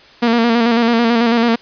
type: tone with vibrato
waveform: sawtooth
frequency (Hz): 233.1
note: A#3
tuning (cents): 0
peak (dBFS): -7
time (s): 0.22-1.56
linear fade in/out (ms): 10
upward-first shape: square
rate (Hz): 9.1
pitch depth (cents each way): 40
effects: white hiss -43 dBFS RMS until 1.61 s + resampled to 11025 Hz